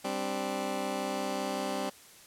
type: chord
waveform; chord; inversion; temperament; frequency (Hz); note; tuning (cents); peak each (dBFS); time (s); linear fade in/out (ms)
15% pulse; G suspended fourth; none; just; 196 / 261.3 / 294; G3 / C4 / D4; 0 / -2 / +2; -30 / -29 / -33; 0.04-1.9; 10
effects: white hiss -54 dBFS RMS until 2.26 s + low-pass 12000 Hz 12 dB/octave